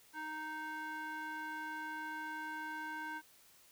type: tone with band-pass filter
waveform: square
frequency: 311.1 Hz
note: D#4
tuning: in tune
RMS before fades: -43 dBFS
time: 0.13-3.22 s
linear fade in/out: 50 ms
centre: 1300 Hz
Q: 8.2
effects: white hiss -64 dBFS RMS until 3.71 s